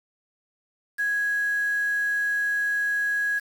sine tone with quantisation, 1661 Hz, G#6, in tune, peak -22 dBFS, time 0.98-3.4 s, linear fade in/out 20 ms, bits 7, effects none

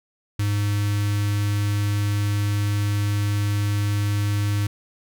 square tone with notch filter, 102.6 Hz, G#2, 21 cents flat, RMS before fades -22 dBFS, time 0.39-4.67 s, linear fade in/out 5 ms, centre 630 Hz, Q 0.57, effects none

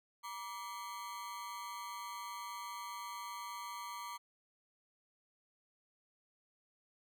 40% pulse ring-modulated tone, 1063 Hz, C6, 27 cents sharp, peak -39 dBFS, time 0.23-4.18 s, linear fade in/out 20 ms, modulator 104 Hz, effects none

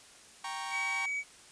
sawtooth chord, G diminished, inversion none, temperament equal, 784 / 932.3 / 1108.7 Hz, G5 / Bb5 / Db6, 0 / 0 / 0 cents, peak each -37 dBFS, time 0.44-1.06 s, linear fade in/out 5 ms
triangle tone, 2270 Hz, C#7, 41 cents sharp, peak -30 dBFS, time 0.7-1.24 s, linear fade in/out 50 ms
effects white hiss -55 dBFS RMS until 1.51 s + resampled to 22050 Hz

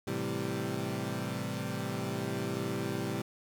20% pulse chord, A minor seventh, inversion none, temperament equal, 110 / 130.81 / 164.81 / 196 Hz, A2 / C3 / E3 / G3, 0 / 0 / 0 / 0 cents, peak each -34 / -33 / -35 / -33 dBFS, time 0.07-3.22 s, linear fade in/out 5 ms, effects none

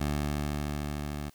15% pulse tone with level ramp, 73.42 Hz, D2, in tune, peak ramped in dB -21 to -28 dBFS, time 0-1.3 s, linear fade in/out 10 ms, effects white hiss -63 dBFS RMS until 1.34 s

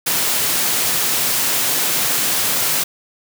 white high-pass noise, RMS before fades -18 dBFS, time 0.06-2.84 s, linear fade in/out 10 ms, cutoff 100 Hz, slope 48 dB/octave, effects none

